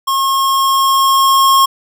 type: tone with level ramp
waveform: square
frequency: 1081 Hz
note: C#6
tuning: 44 cents flat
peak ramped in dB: -13 to -7 dBFS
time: 0.07-1.66 s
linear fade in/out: 10 ms
effects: none